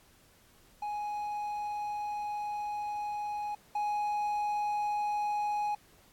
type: tone pair in turn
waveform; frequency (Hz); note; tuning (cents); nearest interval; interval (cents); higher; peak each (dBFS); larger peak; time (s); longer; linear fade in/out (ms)
triangle; 833 / 833; G#5 / G#5; +5 / +5; unison; 0; neither; -31 / -27; second; 0.82-3.55 / 3.75-5.75; first; 5
effects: pink hiss -62 dBFS RMS until 6.12 s + AAC 64 kbps